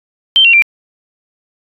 sine tone with pitch steps, 3124 / 2744 / 2363 Hz, G7 / F7 / D7, -7 / -31 / +10 cents, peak -4 dBFS, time 0.36-0.621 s, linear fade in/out 0 ms, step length 87 ms, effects AAC 48 kbps

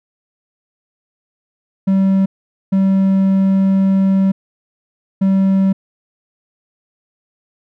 triangle tone bursts at uneven times, 192.8 Hz, G3, 28 cents flat, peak -8 dBFS, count 3, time 1.87-2.26 / 2.72-4.32 / 5.21-5.73 s, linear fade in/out 10 ms, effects none

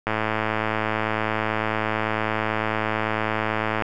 click train, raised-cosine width 0.5 ms, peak -8 dBFS, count 410, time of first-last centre 0.07-3.822 s, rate 109 Hz, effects none

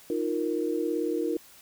sine chord, Eb suspended second, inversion none, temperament equal, 311.1 / 349.2 / 466.2 Hz, Eb4 / F4 / Bb4, 0 / 0 / 0 cents, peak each -30 dBFS, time 0.1-1.37 s, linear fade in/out 2 ms, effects white hiss -53 dBFS RMS until 1.61 s

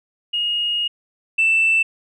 sine tone pair in turn, 2866 / 2660 Hz, F7 / E7, +44 / +15 cents, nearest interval minor second, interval 129 cents, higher first, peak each -18 / -12 dBFS, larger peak second, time 0.33-0.88 / 1.38-1.83 s, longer first, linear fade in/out 10 ms, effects tanh soft clip ceiling -10 dBFS

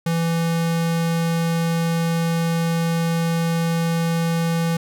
square tone, 166.5 Hz, E3, 18 cents sharp, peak -19 dBFS, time 0.06-4.77 s, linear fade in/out 5 ms, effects none

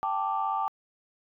sine chord, G suspended second, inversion none, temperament equal, 784 / 880 / 1174.7 Hz, G5 / A5 / D6, 0 / 0 / 0 cents, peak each -30 dBFS, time 0.03-0.68 s, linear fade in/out 0 ms, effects tanh soft clip ceiling -17 dBFS

